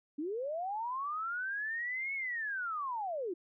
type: linear two-way sweep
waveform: sine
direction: up then down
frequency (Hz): 277.2 to 2217 to 325.4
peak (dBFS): -34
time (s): 0.18-3.34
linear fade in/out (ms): 10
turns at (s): 2.14
effects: none